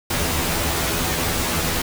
pink noise with comb filter, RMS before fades -22 dBFS, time 0.1-1.82 s, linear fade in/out 5 ms, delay 12 ms, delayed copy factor +1, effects none

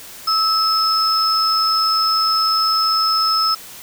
sine tone pair together, 1300 / 5200 Hz, E6 / E8, -24 / -24 cents, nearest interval 2 octaves, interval 2400 cents, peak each -16 dBFS, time 0.27-3.55 s, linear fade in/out 10 ms, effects tanh soft clip ceiling -7 dBFS + white hiss -37 dBFS RMS until 3.82 s

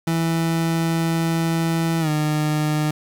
30% pulse tone with pitch glide, 164.81 to 152.01 Hz, E3 to D#3, 0 to -40 cents, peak -16 dBFS, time 0.07-2.91 s, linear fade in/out 5 ms, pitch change -140 cents, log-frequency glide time 2-2.09 s, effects 7-bit

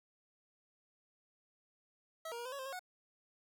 25% pulse tone with pitch steps, 647 / 470.2 / 476.3 / 511 / 559 / 525 / 543 / 732 Hz, E5 / A#4 / A#4 / C5 / C#5 / C5 / C#5 / F#5, -32 / +15 / +37 / -41 / +14 / +6 / -36 / -19 cents, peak -38 dBFS, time 2.25-2.794 s, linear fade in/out 5 ms, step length 68 ms, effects none

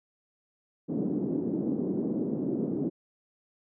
white band-pass noise, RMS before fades -30 dBFS, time 0.88-2.9 s, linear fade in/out 20 ms, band 180 to 340 Hz, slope 24 dB/octave, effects none

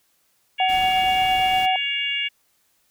harmonic tone, 562 Hz, C#5, 24 cents sharp, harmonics 3 / 4 / 5 / 6, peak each -34 / -26 / -24 / -35 dBFS, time 0.58-2.29 s, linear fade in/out 20 ms
sine tone with tremolo, 750 Hz, F#5, 23 cents sharp, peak -17 dBFS, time 0.6-1.76 s, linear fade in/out 2 ms, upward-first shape sine, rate 8.6 Hz, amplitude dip 25%
pink noise, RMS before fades -37 dBFS, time 0.68-1.67 s, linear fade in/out 20 ms
effects white hiss -65 dBFS RMS until 2.9 s

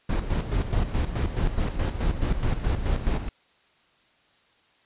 brown noise with tremolo, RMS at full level -23 dBFS, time 0.09-3.29 s, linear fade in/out 5 ms, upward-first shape square, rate 4.7 Hz, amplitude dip 60%, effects white hiss -62 dBFS RMS until 4.85 s + resampled to 8000 Hz

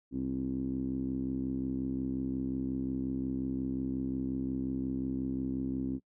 10% pulse tone with low-pass filter, 65.6 Hz, C2, 5 cents sharp, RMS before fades -34 dBFS, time 0.11-6 s, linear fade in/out 50 ms, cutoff 280 Hz, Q 5.7, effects noise-tail reverb RT60 0.1 s tail -23 dB re dry

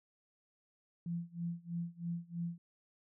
sine tone with tremolo, 170.7 Hz, F3, 39 cents flat, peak -34 dBFS, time 1.06-2.58 s, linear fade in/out 2 ms, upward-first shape sine, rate 3.1 Hz, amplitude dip 95%, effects none

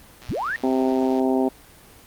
click train, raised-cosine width 0.2 ms, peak -26 dBFS, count 120, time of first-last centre 0.22-1.195 s, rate 122 Hz
sine linear sweep, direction up, 39.6 to 1895 Hz, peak -23 dBFS, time 0.29-0.56 s, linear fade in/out 0 ms
harmonic tone, 130.81 Hz, C3, in tune, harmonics 2 / 3 / 4 / 5 / 6 / 7, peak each -20 / -23 / -30 / -27 / -29 / -33 dBFS, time 0.63-1.49 s, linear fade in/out 10 ms
effects pink hiss -48 dBFS RMS until 2.06 s + Opus 24 kbps

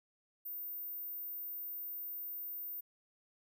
sine tone, 14540 Hz, A#9, 44 cents flat, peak -40 dBFS, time 0.45-2.81 s, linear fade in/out 10 ms, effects none

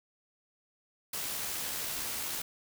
white noise with amplitude modulation, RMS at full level -35 dBFS, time 1.13-2.42 s, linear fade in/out 5 ms, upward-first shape sine, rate 73.3 Hz, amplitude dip 25%, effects none

